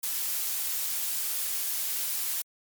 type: noise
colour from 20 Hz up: blue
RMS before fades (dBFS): -30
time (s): 0.03-2.42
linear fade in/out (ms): 5
effects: MP3 96 kbps